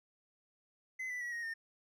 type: tone with pitch steps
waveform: triangle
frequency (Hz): 2040 / 1983.1 / 1927.7 / 1873.9 / 1821.6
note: C7 / B6 / B6 / A#6 / A#6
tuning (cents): -44 / +7 / -42 / +9 / -40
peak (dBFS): -36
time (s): 0.99-1.54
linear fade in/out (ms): 10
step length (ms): 110
effects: none